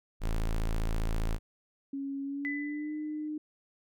square tone, 27.5 Hz, A0, in tune, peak -28 dBFS, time 0.2-1.39 s, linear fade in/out 50 ms
sine tone with pitch glide, 275.9 to 304.4 Hz, C#4 to D#4, -8 to -38 cents, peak -33 dBFS, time 1.93-3.38 s, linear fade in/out 5 ms, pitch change +170 cents, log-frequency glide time 2.23-2.93 s
sine tone with exponential decay, 2002 Hz, B6, 23 cents sharp, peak -31 dBFS, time 2.45-3.28 s, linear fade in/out 0 ms, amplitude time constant 180 ms
effects none

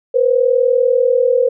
sine tone pair together, 480.8 / 521 Hz, B4 / C5, -46 / -7 cents, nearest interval minor second, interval 139 cents, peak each -13 dBFS, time 0.14-1.49 s, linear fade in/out 10 ms, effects none

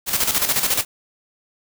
white noise with tremolo, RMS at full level -18 dBFS, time 0.06-0.85 s, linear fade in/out 50 ms, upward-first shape square, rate 14 Hz, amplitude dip 60%, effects none

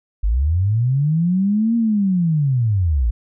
sine linear two-way sweep, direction up then down, 46.25 to 235 to 51.9 Hz, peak -14 dBFS, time 0.23-3.11 s, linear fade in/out 10 ms, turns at 1.76 s, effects none

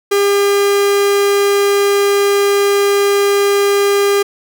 45% pulse tone, 402.5 Hz, G4, 46 cents sharp, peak -10 dBFS, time 0.11-4.23 s, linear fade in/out 10 ms, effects none

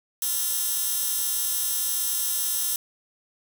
15% pulse tone with high-pass filter, 349.1 Hz, F4, 1 cent flat, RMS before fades -26 dBFS, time 0.22-2.76 s, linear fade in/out 2 ms, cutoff 9400 Hz, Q 0.57, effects 8-bit

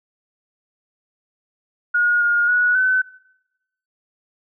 sine tone with pitch steps, 1440 / 1424 / 1464 / 1515 Hz, F#6 / F6 / F#6 / F#6, -47 / +33 / -19 / +40 cents, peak -14 dBFS, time 1.94-3.02 s, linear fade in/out 10 ms, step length 270 ms, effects noise-tail reverb RT60 0.9 s tail -22 dB re dry

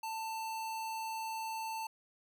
square tone, 890 Hz, A5, 20 cents sharp, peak -38 dBFS, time 0.03-1.87 s, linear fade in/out 5 ms, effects none

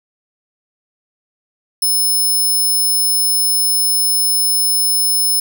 5% pulse tone, 5220 Hz, E8, 18 cents flat, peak -7 dBFS, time 1.82-5.4 s, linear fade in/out 5 ms, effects none

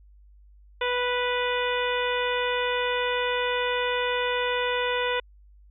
harmonic tone with a mistuned harmonic, 492.6 Hz, B4, 5 cents flat, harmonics 1 / 2 / 3 / 4 / 5 / 6 / 7, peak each -27 / -30 / -32 / -33 / -34 / -35 / -35 dBFS, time 0.81-5.2 s, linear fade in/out 5 ms, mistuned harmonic 7, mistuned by +30 cents, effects added 50 Hz sine -50 dBFS peak until 5.7 s

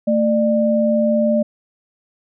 sine tone pair together, 223.8 / 597.5 Hz, A3 / D5, +30 / +30 cents, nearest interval octave + perfect fourth, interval 1700 cents, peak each -16 dBFS, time 0.07-1.43 s, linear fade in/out 10 ms, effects none

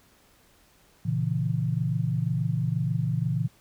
sine chord, A# diminished, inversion none, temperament equal, 116.54 / 138.59 / 164.81 Hz, A#2 / C#3 / E3, 0 / 0 / 0 cents, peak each -28 dBFS, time 1.05-3.48 s, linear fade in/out 10 ms, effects pink hiss -60 dBFS RMS until 3.6 s

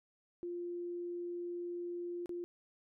sine tone with dropouts, 349.2 Hz, F4, in tune, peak -38 dBFS, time 0.43-2.44 s, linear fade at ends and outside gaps 0 ms, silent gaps 2.259-2.293 s, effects none

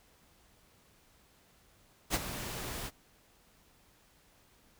pink noise with ADSR envelope, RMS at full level -28 dBFS, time 2.1-2.91 s, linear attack 45 ms, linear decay 33 ms, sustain -12 dB, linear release 47 ms, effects pink hiss -65 dBFS RMS until 4.79 s

